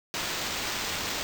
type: noise with sample-and-hold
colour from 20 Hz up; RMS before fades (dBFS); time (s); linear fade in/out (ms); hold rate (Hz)
white; -32; 0.14-1.23; 0; 11025
effects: none